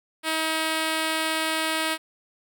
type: tone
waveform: 5% pulse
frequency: 318.4 Hz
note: D#4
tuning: 40 cents sharp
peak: -12 dBFS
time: 0.23-1.98 s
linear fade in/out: 50 ms
effects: none